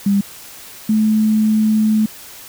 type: tone pair in turn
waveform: sine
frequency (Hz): 200 / 216.3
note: G3 / A3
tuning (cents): +35 / -29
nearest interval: minor second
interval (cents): 136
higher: second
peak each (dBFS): -11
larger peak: neither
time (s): 0.06-0.21 / 0.89-2.06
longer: second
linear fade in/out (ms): 5
effects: white hiss -37 dBFS RMS until 2.48 s